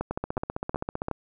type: two click trains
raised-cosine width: 1 ms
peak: -15 / -14 dBFS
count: 16 / 4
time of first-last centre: 0.11-1.084 / 0.01-1.113 s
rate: 15.4 / 2.72 Hz
effects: none